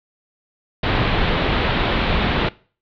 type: low-pass noise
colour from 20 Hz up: pink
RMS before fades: -19 dBFS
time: 0.83-2.49 s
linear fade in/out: 5 ms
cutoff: 3900 Hz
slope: 48 dB/octave
effects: noise-tail reverb RT60 0.4 s tail -21 dB re dry